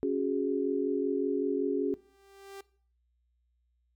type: chord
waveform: sine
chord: C# suspended fourth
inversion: none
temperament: equal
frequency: 277.2 / 370 / 415.3 Hz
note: C#4 / F#4 / G#4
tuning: 0 / 0 / 0 cents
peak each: -31 dBFS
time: 0.03-1.94 s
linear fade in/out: 0 ms
type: tone with exponential growth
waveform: sawtooth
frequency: 393.5 Hz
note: G4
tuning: 7 cents sharp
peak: -37 dBFS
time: 1.78-2.61 s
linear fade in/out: 5 ms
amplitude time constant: 180 ms
effects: noise-tail reverb RT60 0.5 s tail -20 dB re dry + added 60 Hz sine -70 dBFS peak until 3.95 s